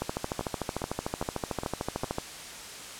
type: two click trains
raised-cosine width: 1 ms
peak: -18 / -15 dBFS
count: 5 / 30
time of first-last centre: 0.41-2.043 / 0.02-2.184 s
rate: 2.45 / 13.4 Hz
effects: white hiss -42 dBFS RMS until 2.99 s + low-pass 9000 Hz 12 dB/octave